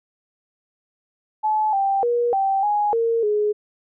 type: tone with pitch steps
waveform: sine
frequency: 860 / 785 / 478.4 / 779 / 831 / 459.9 / 419.2 Hz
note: A5 / G5 / A#4 / G5 / G#5 / A#4 / G#4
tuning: -40 / +2 / +45 / -11 / +1 / -23 / +16 cents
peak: -17 dBFS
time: 1.43-3.53 s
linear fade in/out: 20 ms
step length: 300 ms
effects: none